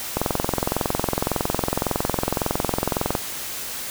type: click train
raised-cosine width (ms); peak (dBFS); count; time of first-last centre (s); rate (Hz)
1; -6; 66; 0.17-3.152; 21.8
effects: white hiss -31 dBFS RMS until 3.9 s